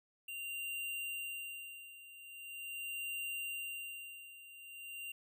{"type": "tone with tremolo", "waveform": "square", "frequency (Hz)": 2777, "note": "F7", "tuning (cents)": -10, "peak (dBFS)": -39, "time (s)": [0.28, 5.12], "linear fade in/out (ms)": 5, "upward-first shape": "sine", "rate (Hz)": 0.42, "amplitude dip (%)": 80, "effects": []}